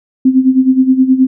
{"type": "tone with tremolo", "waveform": "sine", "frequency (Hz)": 260.4, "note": "C4", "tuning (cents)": -8, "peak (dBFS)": -3, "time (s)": [0.25, 1.27], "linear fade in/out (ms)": 5, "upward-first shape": "sine", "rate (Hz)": 9.5, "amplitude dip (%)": 75, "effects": []}